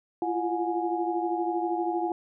sine tone cluster, 339.2 / 351.8 / 726 / 833 Hz, E4 / F4 / F#5 / G#5, +50 / +13 / -33 / +5 cents, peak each -29 / -34 / -31 / -32 dBFS, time 0.22-2.12 s, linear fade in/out 2 ms, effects none

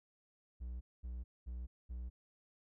triangle tone bursts, 60.9 Hz, B1, 24 cents flat, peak -39 dBFS, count 4, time 0.6-2.1 s, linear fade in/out 20 ms, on 210 ms, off 220 ms, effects none

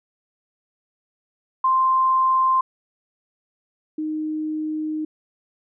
sine tone pair in turn, 1046 / 309.5 Hz, C6 / D#4, -1 / -9 cents, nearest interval octave + major sixth, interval 2108 cents, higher first, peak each -15 / -23 dBFS, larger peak first, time 1.64-2.61 / 3.98-5.05 s, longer second, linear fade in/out 5 ms, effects none

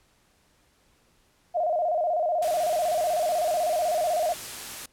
sine tone with vibrato, 663 Hz, E5, 10 cents sharp, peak -22 dBFS, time 1.54-4.34 s, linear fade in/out 20 ms, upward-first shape square, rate 16 Hz, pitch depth 110 cents each way
white noise, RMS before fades -37 dBFS, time 2.42-4.86 s, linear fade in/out 5 ms
effects pink hiss -64 dBFS RMS until 4.92 s + low-pass 12000 Hz 12 dB/octave

